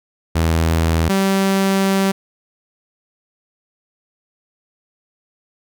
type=tone pair in turn; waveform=sawtooth; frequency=81.7 / 193.87 Hz; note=E2 / G3; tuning=-15 / -19 cents; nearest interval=octave + minor third; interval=1496 cents; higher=second; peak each=-10 dBFS; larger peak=neither; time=0.35-1.09 / 1.09-2.12 s; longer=second; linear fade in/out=10 ms; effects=none